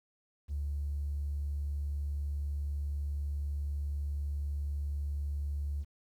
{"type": "tone", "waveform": "triangle", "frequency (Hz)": 72, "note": "D2", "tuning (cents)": -34, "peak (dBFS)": -28, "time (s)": [0.48, 5.85], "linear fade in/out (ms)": 50, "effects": ["tanh soft clip ceiling -30 dBFS", "11-bit"]}